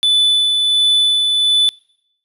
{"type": "tone with tremolo", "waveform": "triangle", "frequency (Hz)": 3490, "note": "A7", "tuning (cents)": -15, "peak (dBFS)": -8, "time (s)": [0.03, 1.69], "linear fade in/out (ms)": 0, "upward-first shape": "sine", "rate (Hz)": 1.4, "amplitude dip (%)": 30, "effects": ["noise-tail reverb RT60 0.8 s tail -26 dB re dry", "resampled to 32000 Hz"]}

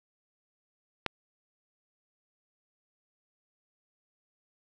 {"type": "click", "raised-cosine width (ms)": 0.3, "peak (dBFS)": -12, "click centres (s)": 1.063, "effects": []}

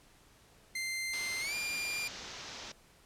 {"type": "tone with pitch glide", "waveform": "sawtooth", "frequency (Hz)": [2086, 2396], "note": ["C7", "D7"], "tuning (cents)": [-6, 34], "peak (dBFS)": -31, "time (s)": [0.75, 2.08], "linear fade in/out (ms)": 5, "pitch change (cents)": 240, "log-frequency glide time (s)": [1.4, 1.54]}
{"type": "low-pass noise", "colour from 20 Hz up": "white", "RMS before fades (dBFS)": -46, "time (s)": [1.13, 2.72], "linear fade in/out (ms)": 5, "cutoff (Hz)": 6300, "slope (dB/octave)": 48}
{"effects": ["pink hiss -62 dBFS RMS until 3.05 s", "low-pass 12000 Hz 12 dB/octave"]}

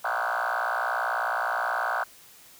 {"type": "tone with frequency modulation", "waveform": "sine", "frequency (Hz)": 1108.7, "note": "C#6", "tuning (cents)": 0, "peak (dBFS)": -23, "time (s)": [0.04, 2.04], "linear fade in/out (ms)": 10, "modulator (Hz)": 59.2, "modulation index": 7.8, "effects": ["tanh soft clip ceiling -22 dBFS", "white hiss -52 dBFS RMS until 2.59 s"]}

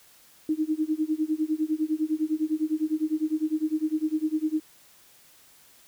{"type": "tone with tremolo", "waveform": "sine", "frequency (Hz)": 311.1, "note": "D#4", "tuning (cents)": 0, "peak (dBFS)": -20, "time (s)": [0.49, 4.6], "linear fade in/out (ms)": 2, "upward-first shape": "sine", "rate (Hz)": 9.9, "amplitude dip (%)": 95, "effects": ["white hiss -56 dBFS RMS until 5.87 s"]}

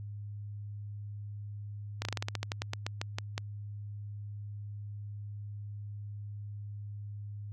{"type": "slowing click train", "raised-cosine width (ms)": 0.2, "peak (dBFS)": -16, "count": 16, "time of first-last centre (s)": [2.02, 3.379], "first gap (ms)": 31, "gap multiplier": 1.14, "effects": ["added 103 Hz sine -39 dBFS peak until 7.52 s"]}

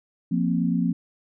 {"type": "chord", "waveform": "sine", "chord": "F suspended fourth", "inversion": "none", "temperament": "just", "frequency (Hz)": [174.61, 232.8, 261.9], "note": ["F3", "Bb3", "C4"], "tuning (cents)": [0, -2, 2], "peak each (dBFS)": [-23, -25, -26], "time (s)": [0.31, 0.93], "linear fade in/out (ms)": 10, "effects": []}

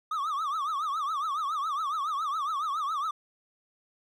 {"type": "tone with vibrato", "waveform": "triangle", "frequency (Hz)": 1200, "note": "D6", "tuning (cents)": 37, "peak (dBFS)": -26, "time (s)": [0.11, 3.11], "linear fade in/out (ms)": 5, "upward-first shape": "triangle", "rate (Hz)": 7.2, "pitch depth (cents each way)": 190, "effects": []}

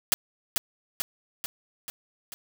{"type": "noise with echo", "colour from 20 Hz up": "white", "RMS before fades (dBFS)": -21, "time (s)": [0.12, 0.14], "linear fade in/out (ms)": 0, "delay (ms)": 440, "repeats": 5, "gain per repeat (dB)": -4, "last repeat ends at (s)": 2.34, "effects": []}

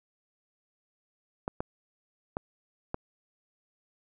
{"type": "clicks", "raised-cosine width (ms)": 1, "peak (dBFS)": -17, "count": 4, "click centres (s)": [1.479, 1.605, 2.369, 2.944], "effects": []}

